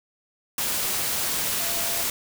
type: tone in noise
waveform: sine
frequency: 680 Hz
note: F5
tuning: 46 cents flat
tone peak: -37 dBFS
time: 1.6-2.03 s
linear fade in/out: 2 ms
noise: white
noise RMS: -26 dBFS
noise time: 0.58-2.1 s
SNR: -14 dB
effects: none